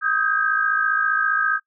sine tone cluster, 1261 / 1562 / 1617 Hz, D#6 / G6 / G#6, +23 / -7 / -47 cents, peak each -22 dBFS, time 0.01-1.6 s, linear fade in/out 50 ms, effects noise-tail reverb RT60 0.1 s tail -23 dB re dry

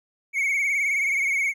triangle tone with vibrato, 2218 Hz, C#7, in tune, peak -19 dBFS, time 0.33-1.54 s, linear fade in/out 50 ms, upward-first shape triangle, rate 19 Hz, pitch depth 82 cents each way, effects none

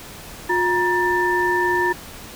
sine tone cluster, 357.3 / 946 / 1777 Hz, F4 / A#5 / A6, +40 / +25 / +17 cents, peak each -21 dBFS, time 0.49-1.93 s, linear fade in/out 10 ms, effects pink hiss -38 dBFS RMS until 2.35 s

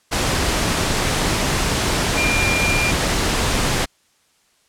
sine tone in noise, 2395 Hz, D7, 33 cents sharp, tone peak -19 dBFS, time 2.16-2.92 s, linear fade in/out 20 ms, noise pink, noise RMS -19 dBFS, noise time 0.11-3.86 s, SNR -3 dB, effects white hiss -60 dBFS RMS until 4.68 s + low-pass 9000 Hz 12 dB/octave

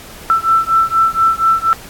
sine beating tone pair, 1330 / 1334.2 Hz, E6 / E6, +15 / +20 cents, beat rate 4.2 Hz, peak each -13 dBFS, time 0.3-1.73 s, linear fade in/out 0 ms, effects pink hiss -35 dBFS RMS until 1.89 s + AAC 64 kbps

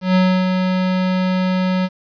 square tone with ADSR envelope, 185 Hz, F#3, in tune, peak -11 dBFS, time 0.01-1.89 s, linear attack 140 ms, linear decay 300 ms, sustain -5 dB, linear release 44 ms, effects resampled to 11025 Hz + 8-bit

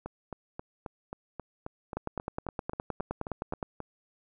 two click trains, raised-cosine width 1 ms, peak -23 / -18 dBFS, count 15 / 17, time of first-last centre 0.06-3.803 / 1.97-3.628 s, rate 3.74 / 9.65 Hz, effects none

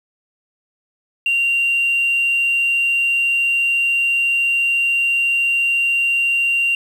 sine tone, 2767 Hz, F7, 17 cents flat, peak -13 dBFS, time 1.26-6.75 s, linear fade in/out 2 ms, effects tanh soft clip ceiling -11 dBFS + 7-bit

